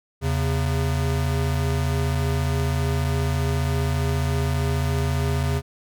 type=tone pair together; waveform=square; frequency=80.6 / 135.45 Hz; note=E2 / C#3; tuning=-38 / -40 cents; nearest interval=major sixth; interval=898 cents; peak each=-24 dBFS; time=0.21-5.62 s; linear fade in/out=50 ms; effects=none